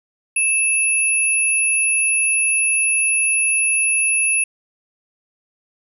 sine tone pair together, 2624 / 10496 Hz, E7 / E9, -9 / -9 cents, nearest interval 2 octaves, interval 2400 cents, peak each -18 / -17 dBFS, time 0.36-4.44 s, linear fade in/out 5 ms, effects 9-bit

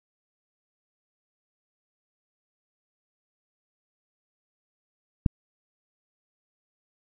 click, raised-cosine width 5 ms, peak -7 dBFS, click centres 5.262 s, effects none

